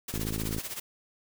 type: noise with tremolo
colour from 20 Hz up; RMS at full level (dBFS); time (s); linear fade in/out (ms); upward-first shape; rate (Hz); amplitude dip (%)
white; -35; 0.08-0.8; 5; sine; 16; 75
type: click train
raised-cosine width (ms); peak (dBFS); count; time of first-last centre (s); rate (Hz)
3; -21; 25; 0.14-0.584; 54.1
effects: none